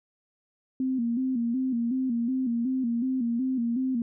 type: tone with vibrato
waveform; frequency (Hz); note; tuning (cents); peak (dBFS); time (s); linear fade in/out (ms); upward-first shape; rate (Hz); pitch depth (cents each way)
sine; 246.9; B3; 0; -24; 0.8-4.02; 2; square; 2.7; 93
effects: none